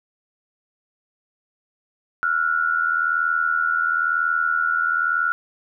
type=tone pair together; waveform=sine; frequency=1363 / 1444 Hz; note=F6 / F#6; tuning=-43 / -43 cents; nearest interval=minor second; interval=100 cents; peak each=-22 / -20 dBFS; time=2.23-5.32 s; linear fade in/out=0 ms; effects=none